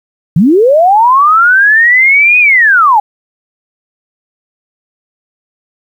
sine linear two-way sweep, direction up then down, 143.3 to 2510 to 792 Hz, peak -3 dBFS, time 0.36-3 s, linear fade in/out 5 ms, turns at 2.39 s, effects 7-bit

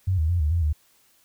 sine tone with pitch steps, 93.8 / 78.6 / 87.6 / 75.2 / 85.2 / 75.7 Hz, F#2 / D#2 / F2 / D2 / F2 / D#2, +24 / +18 / +6 / +42 / -42 / -47 cents, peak -19 dBFS, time 0.07-0.73 s, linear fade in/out 10 ms, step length 110 ms, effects white hiss -61 dBFS RMS until 1.24 s

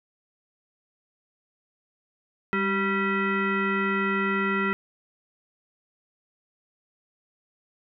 sine tone with frequency modulation, 784 Hz, G5, in tune, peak -22 dBFS, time 2.53-4.73 s, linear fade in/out 0 ms, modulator 586 Hz, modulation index 2.4, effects none

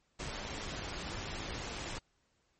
pink noise with amplitude modulation, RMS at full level -39 dBFS, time 0.19-1.99 s, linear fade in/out 10 ms, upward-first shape sine, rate 108 Hz, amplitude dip 35%, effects pink hiss -75 dBFS RMS until 2.59 s + MP3 32 kbps

